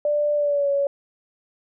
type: tone with pitch glide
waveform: sine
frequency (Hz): 590 to 561.7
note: D5 to C#5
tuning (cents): +8 to +23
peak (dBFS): -18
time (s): 0.05-0.87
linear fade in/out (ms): 2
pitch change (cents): -85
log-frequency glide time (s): 0.35-0.7
effects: none